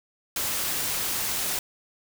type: noise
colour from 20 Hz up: white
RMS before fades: -28 dBFS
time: 0.36-1.59 s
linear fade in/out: 2 ms
effects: none